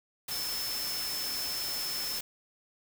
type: tone in noise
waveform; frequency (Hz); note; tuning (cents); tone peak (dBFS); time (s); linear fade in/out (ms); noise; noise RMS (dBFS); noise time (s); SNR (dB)
sine; 5274; E8; 0; -34; 0.31-2.19; 5; white; -37; 0.28-2.21; 0
effects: none